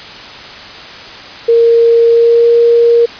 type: tone with pitch glide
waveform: sine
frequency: 464.1 to 469 Hz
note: A#4 to A#4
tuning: -8 to +11 cents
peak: -4 dBFS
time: 1.48-3.06 s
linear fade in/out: 10 ms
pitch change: +19 cents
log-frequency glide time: 2.08-2.51 s
effects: white hiss -29 dBFS RMS until 3.19 s + resampled to 11025 Hz